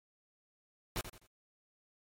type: noise with echo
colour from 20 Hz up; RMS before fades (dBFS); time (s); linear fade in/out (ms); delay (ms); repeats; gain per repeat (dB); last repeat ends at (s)
pink; -36; 0.96-1.01; 0; 85; 3; -10; 1.265
effects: MP3 64 kbps